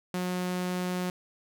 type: tone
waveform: sawtooth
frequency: 181 Hz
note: F#3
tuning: 38 cents flat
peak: -25 dBFS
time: 0.14-1.1 s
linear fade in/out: 2 ms
effects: none